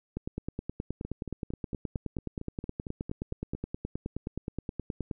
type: two click trains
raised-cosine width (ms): 3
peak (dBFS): -20 / -24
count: 48 / 12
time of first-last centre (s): 0.17-5.112 / 1.05-3.55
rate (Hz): 9.51 / 4.4
effects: none